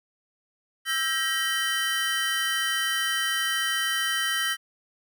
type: tone cluster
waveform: square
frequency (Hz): 1324 / 1591 / 1898 / 3069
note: E6 / G6 / A#6 / G7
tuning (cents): +7 / +25 / +31 / -37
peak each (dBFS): -34 / -32 / -29 / -29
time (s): 0.85-4.57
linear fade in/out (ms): 50
effects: none